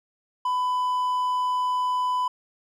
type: tone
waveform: triangle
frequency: 1000 Hz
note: B5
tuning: 21 cents sharp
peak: -20 dBFS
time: 0.45-2.28 s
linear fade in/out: 5 ms
effects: none